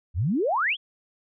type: exponential sweep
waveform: sine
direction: up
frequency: 71 to 3482 Hz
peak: -21 dBFS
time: 0.14-0.77 s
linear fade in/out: 50 ms
effects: none